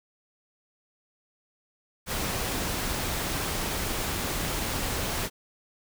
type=noise; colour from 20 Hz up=pink; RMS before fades=-30 dBFS; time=2.06-5.3 s; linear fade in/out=50 ms; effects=none